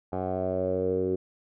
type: tone with low-pass filter sweep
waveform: 10% pulse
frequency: 92.9 Hz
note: F#2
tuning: 7 cents sharp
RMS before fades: -28 dBFS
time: 0.12-1.16 s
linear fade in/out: 10 ms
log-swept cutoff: 830 to 390 Hz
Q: 5.9
effects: none